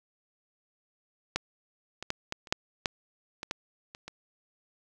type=clicks; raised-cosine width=0.2 ms; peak=-10 / -20 / -12 / -15 / -30 / -6 / -9 / -19 / -14 / -26 / -24 dBFS; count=11; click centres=1.36 / 2.026 / 2.104 / 2.324 / 2.472 / 2.525 / 2.858 / 3.431 / 3.511 / 3.949 / 4.08 s; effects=none